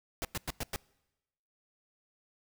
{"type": "noise bursts", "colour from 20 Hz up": "pink", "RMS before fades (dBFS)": -35, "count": 5, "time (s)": [0.22, 0.76], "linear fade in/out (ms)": 0, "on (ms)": 28, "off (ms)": 100, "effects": ["noise-tail reverb RT60 1.0 s tail -25 dB re dry"]}